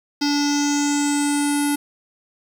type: tone with low-pass filter sweep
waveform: square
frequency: 289 Hz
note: D4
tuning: 28 cents flat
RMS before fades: -20 dBFS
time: 0.21-1.76 s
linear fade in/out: 10 ms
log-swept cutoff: 5100 to 11000 Hz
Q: 6.7
effects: 7-bit